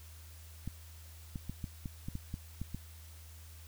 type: clicks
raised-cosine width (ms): 5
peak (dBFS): -26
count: 10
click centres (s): 0.676 / 1.358 / 1.496 / 1.642 / 1.858 / 2.085 / 2.154 / 2.341 / 2.616 / 2.746
effects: added 80 Hz sine -50 dBFS peak until 3.67 s + white hiss -58 dBFS RMS until 3.67 s